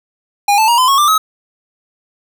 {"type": "tone with pitch steps", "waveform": "square", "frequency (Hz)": [814, 877.5, 945.9, 1019.7, 1099.2, 1184.9, 1277.3], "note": ["G#5", "A5", "A#5", "C6", "C#6", "D6", "D#6"], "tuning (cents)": [-35, -5, 25, -45, -15, 15, 45], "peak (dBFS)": -9, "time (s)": [0.48, 1.18], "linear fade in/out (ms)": 5, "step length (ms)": 100, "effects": []}